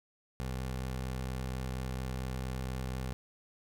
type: tone with vibrato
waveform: 20% pulse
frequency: 64.3 Hz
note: C2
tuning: 30 cents flat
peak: -30 dBFS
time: 0.4-3.13 s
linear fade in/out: 0 ms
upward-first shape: square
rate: 5.1 Hz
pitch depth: 9 cents each way
effects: none